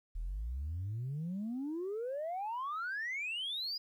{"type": "exponential sweep", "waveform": "sine", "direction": "up", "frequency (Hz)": [38.03, 5000], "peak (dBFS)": -34, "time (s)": [0.15, 3.78], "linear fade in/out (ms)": 10, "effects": ["tanh soft clip ceiling -33 dBFS", "12-bit"]}